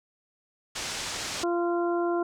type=low-pass noise; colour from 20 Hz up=white; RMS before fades=-34 dBFS; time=0.75-1.44 s; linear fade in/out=10 ms; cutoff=7300 Hz; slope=24 dB/octave
type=harmonic tone; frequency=345.4 Hz; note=F4; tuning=19 cents flat; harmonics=1 / 2 / 3 / 4; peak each=-25 / -31 / -35 / -37 dBFS; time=1.43-2.23 s; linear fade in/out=5 ms
effects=none